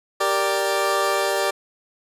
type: chord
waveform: 20% pulse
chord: G minor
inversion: none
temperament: equal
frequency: 392 / 466.2 / 587.3 Hz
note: G4 / Bb4 / D5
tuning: 0 / 0 / 0 cents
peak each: -19 / -22 / -17 dBFS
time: 0.2-1.51 s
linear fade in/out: 10 ms
effects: resampled to 32000 Hz